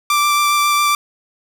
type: tone with vibrato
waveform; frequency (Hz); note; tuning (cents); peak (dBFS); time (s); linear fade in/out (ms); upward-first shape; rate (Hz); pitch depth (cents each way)
sawtooth; 1174.7; D6; 0; -9; 0.1-0.95; 2; sine; 7.3; 10
effects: none